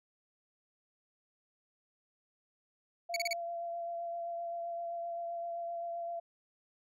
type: tone with vibrato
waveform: sine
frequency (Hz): 683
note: F5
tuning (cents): -39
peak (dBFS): -36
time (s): 3.09-6.2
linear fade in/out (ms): 10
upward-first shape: triangle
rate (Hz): 7.7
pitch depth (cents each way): 17
type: tone bursts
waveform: 25% pulse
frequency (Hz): 2244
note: C#7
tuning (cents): +21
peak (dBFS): -27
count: 4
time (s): 3.14-3.331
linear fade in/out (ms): 2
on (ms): 23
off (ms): 33
effects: low-pass 12000 Hz 12 dB/octave